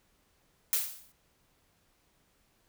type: noise with exponential decay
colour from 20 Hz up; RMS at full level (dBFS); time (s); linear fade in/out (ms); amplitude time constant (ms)
blue; -25; 0.73-1.12; 0; 83
effects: pink hiss -70 dBFS RMS until 2.68 s